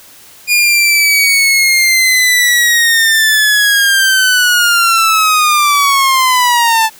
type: linear sweep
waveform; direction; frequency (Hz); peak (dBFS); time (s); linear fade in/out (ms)
sawtooth; down; 2440 to 874; -4; 0.47-6.9; 50
effects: white hiss -39 dBFS RMS until 6.99 s